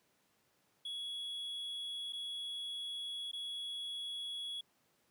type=tone with dropouts; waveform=triangle; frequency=3358 Hz; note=G#7; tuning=18 cents sharp; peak=-38 dBFS; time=0.85-4.61 s; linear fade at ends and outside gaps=5 ms; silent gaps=2.125-2.131 / 3.315-3.331 s; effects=pink hiss -74 dBFS RMS until 5.1 s + high-pass 150 Hz 12 dB/octave